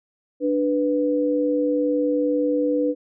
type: tone pair together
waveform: sine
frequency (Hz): 295 / 494.3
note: D4 / B4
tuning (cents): +8 / +1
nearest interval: major sixth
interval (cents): 893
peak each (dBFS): -21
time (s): 0.4-2.95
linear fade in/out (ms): 50
effects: none